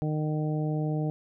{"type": "harmonic tone", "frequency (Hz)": 153.2, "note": "D#3", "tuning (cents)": -27, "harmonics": [1, 2, 3, 4, 5], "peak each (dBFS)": [-27, -33, -37, -39, -41], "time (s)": [0.02, 1.1], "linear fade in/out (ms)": 0, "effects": []}